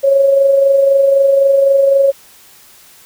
sine tone with amplitude modulation, 550 Hz, C#5, 14 cents flat, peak -5 dBFS, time 0.03-2.12 s, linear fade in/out 20 ms, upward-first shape sine, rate 23.9 Hz, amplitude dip 40%, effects white hiss -43 dBFS RMS until 3.05 s

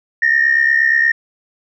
sine tone pair together, 1799 / 1867.5 Hz, A6 / A#6, +38 / +3 cents, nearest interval minor second, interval 65 cents, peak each -13 / -12 dBFS, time 0.22-1.12 s, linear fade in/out 5 ms, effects tanh soft clip ceiling -4 dBFS

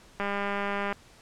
click train, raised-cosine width 0.5 ms, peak -16 dBFS, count 147, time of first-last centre 0.2-0.926 s, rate 201 Hz, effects pink hiss -55 dBFS RMS until 1.21 s + low-pass 9000 Hz 12 dB/octave

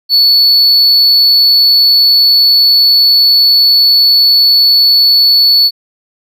triangle tone, 4435 Hz, C#8, in tune, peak -3 dBFS, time 0.09-5.71 s, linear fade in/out 50 ms, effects none

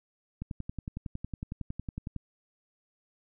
click train, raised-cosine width 5 ms, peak -23 dBFS, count 20, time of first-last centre 0.42-2.163 s, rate 10.9 Hz, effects none

